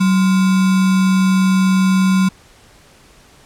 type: tone with sample-and-hold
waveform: sine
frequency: 188.3 Hz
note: F#3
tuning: 31 cents sharp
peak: -10 dBFS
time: 0-2.29 s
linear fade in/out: 10 ms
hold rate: 1225 Hz
effects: pink hiss -47 dBFS RMS until 3.45 s + low-pass 10000 Hz 12 dB/octave